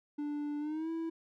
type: tone with pitch glide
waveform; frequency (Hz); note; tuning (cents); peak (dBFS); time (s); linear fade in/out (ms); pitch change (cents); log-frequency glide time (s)
triangle; 293.7 to 327.8; D4 to E4; 0 to -10; -32; 0.18-1.1; 10; +190; 0.59-0.9
effects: none